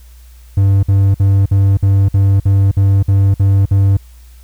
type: tone bursts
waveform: triangle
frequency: 98.2 Hz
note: G2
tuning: 4 cents sharp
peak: -5 dBFS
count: 11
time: 0.57-3.97 s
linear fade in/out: 5 ms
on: 260 ms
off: 54 ms
effects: added 60 Hz sine -36 dBFS peak until 4.43 s + white hiss -50 dBFS RMS until 4.43 s